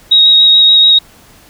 sine tone with vibrato, 3781 Hz, A#7, 24 cents sharp, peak -3 dBFS, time 0.11-0.99 s, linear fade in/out 10 ms, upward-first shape square, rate 6.9 Hz, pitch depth 11 cents each way, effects pink hiss -42 dBFS RMS until 1.49 s

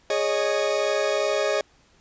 40% pulse chord, Ab suspended fourth, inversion none, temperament equal with one note detuned, 415.3 / 554.4 / 616.9 Hz, Ab4 / Db5 / Eb5, 0 / 0 / -15 cents, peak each -26 / -25 / -24 dBFS, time 0.1-1.61 s, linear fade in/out 2 ms, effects pink hiss -59 dBFS RMS until 2 s + resampled to 16000 Hz

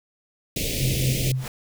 pink band-stop noise, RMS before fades -26 dBFS, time 0.56-1.32 s, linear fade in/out 5 ms, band 580 to 2200 Hz, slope 48 dB/octave
sine tone with tremolo, 130 Hz, C3, 11 cents flat, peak -19 dBFS, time 0.78-1.47 s, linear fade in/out 50 ms, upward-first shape triangle, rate 4.2 Hz, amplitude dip 75%
pink noise with exponential growth, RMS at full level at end -30 dBFS, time 1.28-1.48 s, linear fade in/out 2 ms, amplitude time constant 43 ms
effects none

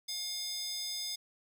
square tone with high-pass filter, 715 Hz, F5, 41 cents sharp, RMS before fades -38 dBFS, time 0.08-1.16 s, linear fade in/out 10 ms, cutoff 4500 Hz, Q 3.9, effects 11-bit

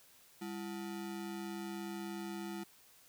square ring-modulated tone, 268.5 Hz, C4, 45 cents sharp, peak -38 dBFS, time 0.41-2.64 s, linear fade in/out 10 ms, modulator 68.3 Hz, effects white hiss -63 dBFS RMS until 3.08 s

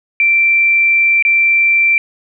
sine tone with dropouts, 2349 Hz, D7, in tune, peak -8 dBFS, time 0.2-1.98 s, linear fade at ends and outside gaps 1 ms, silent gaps 1.225-1.25 s, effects none

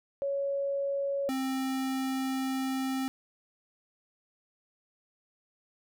sine / square tone pair in turn, 557 / 264.2 Hz, C#5 / C4, +8 / +17 cents, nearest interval octave + minor second, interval 1291 cents, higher first, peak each -28 / -30 dBFS, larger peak first, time 0.22-1.29 / 1.29-3.08 s, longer second, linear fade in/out 0 ms, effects none

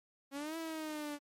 sawtooth exponential two-way sweep, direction up then down, 271.7 to 329.6 to 288.7 Hz, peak -35 dBFS, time 0.31-1.19 s, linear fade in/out 50 ms, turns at 0.57 s, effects MP3 64 kbps

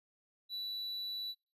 triangle tone, 3951 Hz, B7, in tune, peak -36 dBFS, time 0.49-1.35 s, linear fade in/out 50 ms, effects noise-tail reverb RT60 0.3 s tail -26 dB re dry + resampled to 32000 Hz

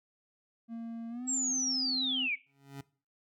triangle tone with pitch glide, 230 to 259.7 Hz, A#3 to C4, -23 to -13 cents, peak -35 dBFS, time 0.68-2.29 s, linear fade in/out 50 ms, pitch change +210 cents, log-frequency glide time 1.09-1.29 s
sine linear sweep, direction down, 7710 to 2166 Hz, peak -29 dBFS, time 1.27-2.36 s, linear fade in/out 20 ms
25% pulse tone with exponential growth, 138.5 Hz, C#3, 1 cent flat, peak -35 dBFS, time 2.46-2.81 s, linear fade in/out 5 ms, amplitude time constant 74 ms
effects noise-tail reverb RT60 0.4 s tail -20 dB re dry

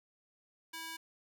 square tone with high-pass filter, 325.8 Hz, E4, 20 cents flat, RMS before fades -44 dBFS, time 0.73-0.97 s, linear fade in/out 10 ms, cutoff 1300 Hz, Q 0.69, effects none

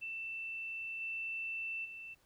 sine tone with level steps, 2669 Hz, E7, 21 cents sharp, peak -39 / -37 / -45 dBFS, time 0.01-2.15 s, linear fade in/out 20 ms, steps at 1 / 1.84 s, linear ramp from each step 20 ms, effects pink hiss -71 dBFS RMS until 2.25 s

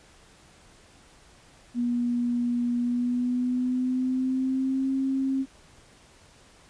sine tone with pitch glide, 241.1 to 267.5 Hz, B3 to C4, -41 to +38 cents, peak -23 dBFS, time 1.74-5.46 s, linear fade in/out 50 ms, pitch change +179 cents, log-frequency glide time 2.78-4.91 s, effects pink hiss -55 dBFS RMS until 6.69 s + resampled to 22050 Hz

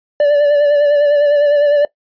triangle tone with vibrato, 582 Hz, D5, 16 cents flat, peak -6 dBFS, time 0.2-1.85 s, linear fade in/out 2 ms, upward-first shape sine, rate 9.9 Hz, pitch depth 32 cents each way, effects noise-tail reverb RT60 0.1 s tail -19 dB re dry + resampled to 11025 Hz

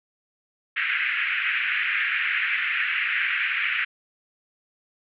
white band-pass noise, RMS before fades -25 dBFS, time 0.76-3.85 s, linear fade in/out 10 ms, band 1500 to 2600 Hz, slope 48 dB/octave, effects none

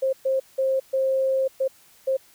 sine tone bursts at uneven times, 531 Hz, C5, 25 cents sharp, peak -19 dBFS, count 6, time 0.02-0.13 / 0.25-0.4 / 0.58-0.8 / 0.93-1.48 / 1.6-1.68 / 2.07-2.17 s, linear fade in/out 10 ms, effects white hiss -55 dBFS RMS until 2.34 s

